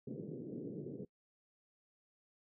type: band-pass noise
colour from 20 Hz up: white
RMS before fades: -45 dBFS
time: 0.07-1.05 s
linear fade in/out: 5 ms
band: 120 to 450 Hz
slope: 48 dB/octave
effects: noise-tail reverb RT60 0.1 s tail -24 dB re dry